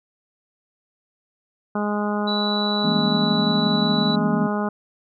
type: harmonic tone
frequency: 207.7 Hz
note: G#3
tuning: in tune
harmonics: 1 / 2 / 3 / 4 / 5 / 6 / 7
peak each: -23 / -29 / -30 / -30 / -33 / -32 / -35 dBFS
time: 1.75-4.69 s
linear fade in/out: 5 ms
type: tone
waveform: sine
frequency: 3946 Hz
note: B7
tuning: 2 cents flat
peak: -24 dBFS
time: 2.27-4.16 s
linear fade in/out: 10 ms
type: chord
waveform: sine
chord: E diminished seventh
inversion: none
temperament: equal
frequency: 164.81 / 196 / 233.1 / 277.2 Hz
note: E3 / G3 / Bb3 / Db4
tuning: 0 / 0 / 0 / 0 cents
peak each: -25 / -28 / -23 / -29 dBFS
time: 2.83-4.48 s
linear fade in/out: 20 ms
effects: none